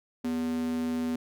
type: tone with high-pass filter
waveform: square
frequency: 81.5 Hz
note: E2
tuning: 19 cents flat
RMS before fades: -30 dBFS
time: 0.24-1.16 s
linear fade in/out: 5 ms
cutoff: 260 Hz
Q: 5.7
effects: none